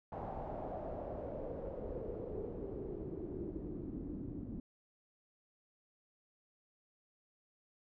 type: noise with low-pass filter sweep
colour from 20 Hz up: pink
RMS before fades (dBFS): -43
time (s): 0.12-4.6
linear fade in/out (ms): 2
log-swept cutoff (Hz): 770 to 260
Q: 4.3
effects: none